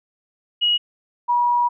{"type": "tone pair in turn", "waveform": "sine", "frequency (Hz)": [2900, 964.4], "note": ["F#7", "B5"], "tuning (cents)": [-35, -41], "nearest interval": "octave + perfect fifth", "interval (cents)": 1906, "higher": "first", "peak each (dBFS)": -15, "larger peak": "neither", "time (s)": [[0.61, 0.78], [1.28, 1.69]], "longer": "second", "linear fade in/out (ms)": 20, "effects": []}